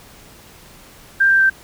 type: tone with pitch steps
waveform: sine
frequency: 1586 / 1575 / 1564.2 Hz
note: G6 / G6 / G6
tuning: +20 / +8 / -4 cents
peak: -10 dBFS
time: 1.2-1.5 s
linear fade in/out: 10 ms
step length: 100 ms
effects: pink hiss -44 dBFS RMS until 1.63 s